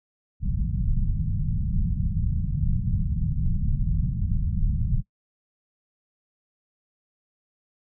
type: low-pass noise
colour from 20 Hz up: pink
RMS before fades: -24 dBFS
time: 0.4-5.03 s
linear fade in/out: 50 ms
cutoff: 190 Hz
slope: 48 dB/octave
effects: noise-tail reverb RT60 0.1 s tail -20 dB re dry